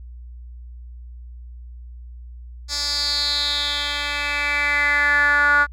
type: tone with band-pass filter sweep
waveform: 10% pulse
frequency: 289.7 Hz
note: D4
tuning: 24 cents flat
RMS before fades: -20 dBFS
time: 2.68-5.67 s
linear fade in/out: 50 ms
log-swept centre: 5500 to 1400 Hz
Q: 5.5
effects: added 60 Hz sine -35 dBFS peak until 5.72 s